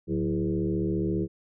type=tone with frequency modulation; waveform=sine; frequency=255.5 Hz; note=C4; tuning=41 cents flat; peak=-24 dBFS; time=0.07-1.28 s; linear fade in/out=50 ms; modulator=74.7 Hz; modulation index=2.2; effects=none